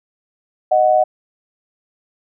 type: tone pair together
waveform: sine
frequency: 620.1 / 740 Hz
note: D#5 / F#5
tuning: -6 / 0 cents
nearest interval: minor third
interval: 306 cents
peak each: -13 dBFS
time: 0.71-1.04 s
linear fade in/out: 10 ms
effects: none